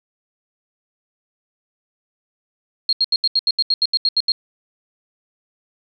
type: tone bursts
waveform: sine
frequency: 4249 Hz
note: C8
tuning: 26 cents sharp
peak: -13 dBFS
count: 13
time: 2.89-4.32 s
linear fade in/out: 2 ms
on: 38 ms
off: 78 ms
effects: none